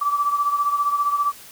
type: beating tone pair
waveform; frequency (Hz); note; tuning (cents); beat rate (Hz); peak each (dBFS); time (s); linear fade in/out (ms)
sine; 1156 / 1171; D6 / D6; -28 / -5; 15; -19 / -25; 0.01-1.32; 10
effects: white hiss -43 dBFS RMS until 1.51 s